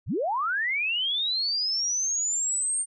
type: linear sweep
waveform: sine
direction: up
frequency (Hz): 49 to 8830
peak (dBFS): -24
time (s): 0.06-2.86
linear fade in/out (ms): 50
effects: none